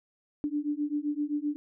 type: beating tone pair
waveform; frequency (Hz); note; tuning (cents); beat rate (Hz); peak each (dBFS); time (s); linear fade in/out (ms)
sine; 290.7 / 298.4; D4 / D4; -18 / +28; 7.7; -31; 0.44-1.56; 0
effects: none